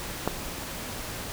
click, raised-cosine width 1 ms, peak -10 dBFS, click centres 0.276 s, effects pink hiss -36 dBFS RMS until 1.32 s

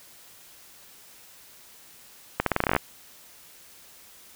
accelerating click train, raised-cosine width 0.5 ms, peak -6 dBFS, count 12, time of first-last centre 2.4-2.764 s, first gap 63 ms, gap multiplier 0.86, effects white hiss -51 dBFS RMS until 4.35 s

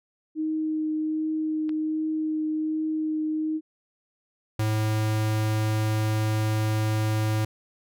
sine tone with vibrato, 311.7 Hz, D#4, 3 cents sharp, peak -24 dBFS, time 0.35-3.61 s, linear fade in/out 50 ms, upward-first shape triangle, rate 1.3 Hz, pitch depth 11 cents each way
click, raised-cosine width 0.3 ms, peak -27 dBFS, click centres 1.693 s
square tone, 108.4 Hz, A2, 25 cents flat, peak -23 dBFS, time 4.59-7.45 s, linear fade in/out 5 ms
effects none

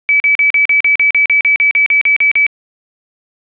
sine tone bursts, 2295 Hz, D7, 40 cents flat, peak -7 dBFS, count 16, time 0.09-2.465 s, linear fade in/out 0 ms, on 110 ms, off 41 ms, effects resampled to 8000 Hz + 8-bit

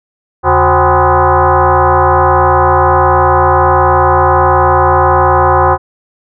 sine tone with frequency modulation, 141.3 Hz, C#3, 34 cents sharp, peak -5 dBFS, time 0.43-5.78 s, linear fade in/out 50 ms, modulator 224 Hz, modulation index 5.1, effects none

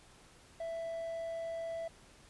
triangle tone, 662 Hz, E5, 7 cents sharp, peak -35 dBFS, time 0.6-1.88 s, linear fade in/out 5 ms, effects pink hiss -60 dBFS RMS until 2.29 s + resampled to 24000 Hz

